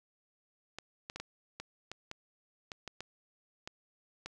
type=clicks; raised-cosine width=0.2 ms; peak=-24 dBFS; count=12; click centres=0.786 / 1.099 / 1.16 / 1.2 / 1.6 / 1.916 / 2.114 / 2.718 / 2.877 / 3.006 / 3.675 / 4.26 s; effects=none

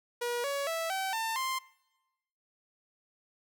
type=tone with pitch steps; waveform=sawtooth; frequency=480.7 / 561.8 / 656.7 / 767.5 / 897 / 1048.4 Hz; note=B4 / C#5 / E5 / G5 / A5 / C6; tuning=-47 / +23 / -7 / -37 / +33 / +3 cents; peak=-27 dBFS; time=0.21-1.59 s; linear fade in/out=10 ms; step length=230 ms; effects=noise-tail reverb RT60 1.0 s tail -22 dB re dry

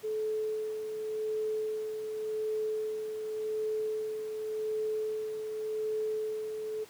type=tone with tremolo; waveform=sine; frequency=432.5 Hz; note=A4; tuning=30 cents flat; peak=-29 dBFS; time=0.03-6.85 s; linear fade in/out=20 ms; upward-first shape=sine; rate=0.88 Hz; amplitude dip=45%; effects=pink hiss -54 dBFS RMS until 6.89 s + high-pass 150 Hz 12 dB/octave

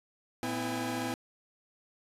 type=tone cluster; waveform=sawtooth; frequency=113.8 / 252.1 / 328.5 / 814 Hz; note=A#2 / B3 / E4 / G#5; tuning=-41 / +36 / -6 / -35 cents; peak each=-38 / -31 / -34 / -35 dBFS; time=0.43-1.14 s; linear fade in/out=0 ms; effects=resampled to 32000 Hz

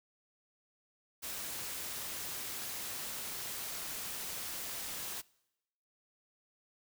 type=noise; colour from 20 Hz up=white; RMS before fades=-41 dBFS; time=1.22-5.22 s; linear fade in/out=20 ms; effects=noise-tail reverb RT60 0.9 s tail -24 dB re dry

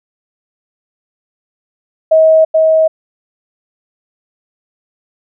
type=tone with echo; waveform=sine; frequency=637 Hz; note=D#5; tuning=41 cents sharp; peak=-4 dBFS; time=2.11-2.45 s; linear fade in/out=10 ms; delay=430 ms; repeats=1; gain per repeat=-2 dB; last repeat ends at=2.88 s; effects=none

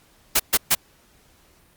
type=noise bursts; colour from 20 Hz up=white; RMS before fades=-17 dBFS; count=3; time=0.35-0.751 s; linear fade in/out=10 ms; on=47 ms; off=130 ms; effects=pink hiss -57 dBFS RMS until 1.76 s + Opus 48 kbps

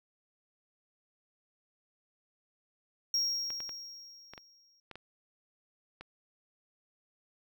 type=tone with exponential decay; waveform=triangle; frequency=5588 Hz; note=F8; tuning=in tune; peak=-25 dBFS; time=3.14-4.8 s; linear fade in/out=2 ms; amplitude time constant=360 ms
type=clicks; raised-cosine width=0.3 ms; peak=-29 dBFS; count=8; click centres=3.504 / 3.604 / 3.693 / 4.336 / 4.378 / 4.913 / 4.956 / 6.01 s
effects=none

